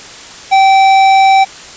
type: tone with tanh clipping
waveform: sine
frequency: 774 Hz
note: G5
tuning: 22 cents flat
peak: -6 dBFS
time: 0.51-1.45 s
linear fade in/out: 20 ms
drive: 14 dB
effects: white hiss -31 dBFS RMS until 1.76 s + resampled to 16000 Hz